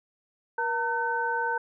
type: tone cluster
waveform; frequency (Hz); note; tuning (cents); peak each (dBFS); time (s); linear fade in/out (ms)
sine; 477.2 / 911 / 1520; A#4 / A#5 / F#6; +41 / -40 / +46; -33 / -28 / -29; 0.58-1.58; 5
effects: none